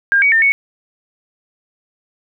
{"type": "tone with pitch steps", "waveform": "sine", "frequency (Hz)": [1607, 2256, 1805, 2219], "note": ["G6", "C#7", "A6", "C#7"], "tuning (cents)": [43, 30, 44, 1], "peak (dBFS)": -9, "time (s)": [0.12, 0.52], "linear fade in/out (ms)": 0, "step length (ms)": 100, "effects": []}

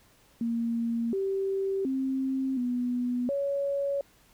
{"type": "tone with pitch steps", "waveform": "sine", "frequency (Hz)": [232.1, 388.6, 265.4, 246, 560], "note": ["A#3", "G4", "C4", "B3", "C#5"], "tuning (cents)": [-7, -15, 25, -7, 18], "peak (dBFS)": -26, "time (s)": [0.41, 4.01], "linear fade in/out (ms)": 2, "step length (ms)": 720, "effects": ["pink hiss -61 dBFS RMS until 4.33 s"]}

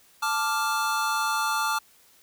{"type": "chord", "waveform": "square", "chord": "D minor", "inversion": "second", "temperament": "equal", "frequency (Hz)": [880, 1174.7, 1396.9], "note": ["A5", "D6", "F6"], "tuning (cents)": [0, 0, 0], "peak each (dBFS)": -29, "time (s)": [0.22, 1.79], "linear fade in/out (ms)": 10, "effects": ["white hiss -58 dBFS RMS until 2.22 s"]}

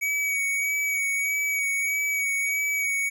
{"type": "tone with vibrato", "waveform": "square", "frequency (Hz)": 2260, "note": "C#7", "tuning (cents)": 33, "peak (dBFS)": -24, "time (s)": [0.01, 3.1], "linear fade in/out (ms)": 20, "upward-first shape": "sine", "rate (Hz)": 1.6, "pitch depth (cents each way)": 22, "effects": ["11-bit"]}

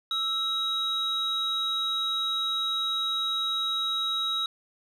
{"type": "tone pair together", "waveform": "sine", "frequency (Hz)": [1318.5, 3825], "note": ["E6", "A#7"], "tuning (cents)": [0, 44], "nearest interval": "octave + tritone", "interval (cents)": 1844, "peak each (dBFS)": [-31, -25], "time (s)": [0.11, 4.46], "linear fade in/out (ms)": 2, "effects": ["tanh soft clip ceiling -21 dBFS"]}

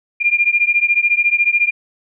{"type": "beating tone pair", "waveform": "sine", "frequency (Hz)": [2398, 2412], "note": ["D7", "D7"], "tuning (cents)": [36, 46], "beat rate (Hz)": 14, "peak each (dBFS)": -15, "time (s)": [0.2, 1.71], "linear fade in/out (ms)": 20, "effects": []}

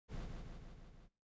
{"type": "noise with echo", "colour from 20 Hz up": "brown", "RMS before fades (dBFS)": -44, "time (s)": [0.08, 0.29], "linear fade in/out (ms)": 50, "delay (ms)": 160, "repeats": 5, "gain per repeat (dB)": -3, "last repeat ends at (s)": 1.09, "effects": ["noise-tail reverb RT60 0.4 s tail -21 dB re dry", "resampled to 16000 Hz"]}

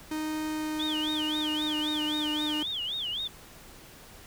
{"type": "tone with pitch glide", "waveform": "45% pulse", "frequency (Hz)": [309.7, 302.3], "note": ["D#4", "D#4"], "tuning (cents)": [-8, -50], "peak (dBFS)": -30, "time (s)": [0.11, 2.63], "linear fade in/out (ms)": 5, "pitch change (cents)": -42, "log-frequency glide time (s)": [0.44, 2.22]}
{"type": "tone with vibrato", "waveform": "sine", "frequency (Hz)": 3258, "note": "G#7", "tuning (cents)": -34, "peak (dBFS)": -30, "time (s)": [0.79, 3.28], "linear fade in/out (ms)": 10, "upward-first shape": "sine", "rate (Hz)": 3.8, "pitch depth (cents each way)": 240}
{"effects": ["pink hiss -50 dBFS RMS until 4.26 s"]}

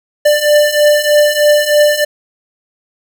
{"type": "beating tone pair", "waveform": "square", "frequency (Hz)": [591, 594.2], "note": ["D5", "D5"], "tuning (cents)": [11, 20], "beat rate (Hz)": 3.2, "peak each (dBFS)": [-13, -10], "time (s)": [0.25, 2.05], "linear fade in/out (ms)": 10, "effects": []}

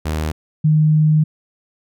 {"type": "tone pair in turn", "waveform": ["sawtooth", "sine"], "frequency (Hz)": [77.78, 154.17], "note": ["D#2", "D#3"], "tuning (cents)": [0, -16], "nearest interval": "octave", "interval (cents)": 1184, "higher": "second", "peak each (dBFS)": [-15, -10], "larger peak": "second", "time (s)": [[0.05, 0.32], [0.64, 1.24]], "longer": "second", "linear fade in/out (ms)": 10, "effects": []}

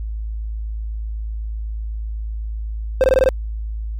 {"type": "tone bursts", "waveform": "triangle", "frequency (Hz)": 523, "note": "C5", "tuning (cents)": -1, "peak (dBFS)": -8, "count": 6, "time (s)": [3.01, 3.289], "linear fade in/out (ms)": 0, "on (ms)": 29, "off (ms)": 21, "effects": ["added 54 Hz sine -23 dBFS peak until 3.99 s"]}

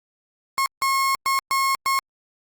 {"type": "tone bursts at uneven times", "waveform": "35% pulse", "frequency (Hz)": 1083, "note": "C#6", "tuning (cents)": -41, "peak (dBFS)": -17, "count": 5, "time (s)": [[0.58, 0.66], [0.82, 1.15], [1.26, 1.39], [1.51, 1.75], [1.86, 1.99]], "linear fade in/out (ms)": 0, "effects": ["Opus 48 kbps"]}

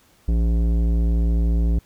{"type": "tone with tanh clipping", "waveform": "triangle", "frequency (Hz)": 56.9, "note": "A#1", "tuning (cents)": -41, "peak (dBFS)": -18, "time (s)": [0.28, 1.79], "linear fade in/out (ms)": 5, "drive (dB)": 18, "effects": ["pink hiss -57 dBFS RMS until 1.85 s"]}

